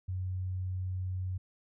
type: tone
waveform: sine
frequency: 92.5 Hz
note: F#2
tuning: in tune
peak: -32 dBFS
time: 0.08-1.38 s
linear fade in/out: 10 ms
effects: none